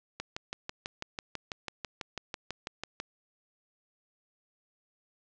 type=click train; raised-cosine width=0.2 ms; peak=-18 dBFS; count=18; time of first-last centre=0.2-3.001 s; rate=6.07 Hz; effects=low-pass 7000 Hz 12 dB/octave